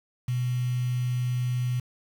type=tone with quantisation; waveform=sine; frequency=124.4 Hz; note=B2; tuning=13 cents sharp; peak=-24 dBFS; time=0.28-1.8 s; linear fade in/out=5 ms; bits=7; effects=none